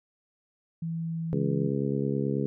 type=tone with pitch glide; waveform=sine; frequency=164.81 to 163.58 Hz; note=E3 to E3; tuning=0 to -13 cents; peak=-29 dBFS; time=0.82-1.69 s; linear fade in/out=5 ms; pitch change=-13 cents; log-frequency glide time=1-1.38 s
type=harmonic tone; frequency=69.3 Hz; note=C#2; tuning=in tune; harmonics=2 / 3 / 4 / 5 / 6 / 7; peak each=-30 / -31 / -33 / -37 / -32 / -37 dBFS; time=1.33-2.46 s; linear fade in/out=0 ms
effects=none